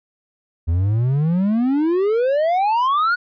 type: exponential sweep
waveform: triangle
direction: up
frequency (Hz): 79.7 to 1480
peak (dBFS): -13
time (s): 0.67-3.16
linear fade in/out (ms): 20
effects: resampled to 11025 Hz